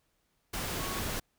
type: tone in noise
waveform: sine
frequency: 1108.7 Hz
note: C#6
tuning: in tune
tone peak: -41 dBFS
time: 0.79-1 s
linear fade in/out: 10 ms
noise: pink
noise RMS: -35 dBFS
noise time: 0.53-1.2 s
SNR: -9 dB
effects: pink hiss -75 dBFS RMS until 1.38 s